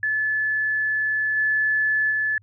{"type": "tone with level steps", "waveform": "sine", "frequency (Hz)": 1729, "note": "A6", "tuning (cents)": -31, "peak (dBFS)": [-20, -18, -20], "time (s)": [0.03, 2.38], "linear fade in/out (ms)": 2, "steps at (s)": [1.36, 2.1], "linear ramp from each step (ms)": 20, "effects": ["added 102 Hz sine -52 dBFS peak until 2.42 s"]}